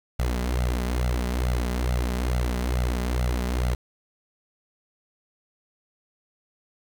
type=tone with flanger; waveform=sawtooth; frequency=61.4 Hz; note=B1; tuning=9 cents flat; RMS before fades=-25 dBFS; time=0.19-3.75 s; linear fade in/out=5 ms; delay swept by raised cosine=1.4 to 5 ms; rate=2.3 Hz; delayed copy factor=+0.85; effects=8-bit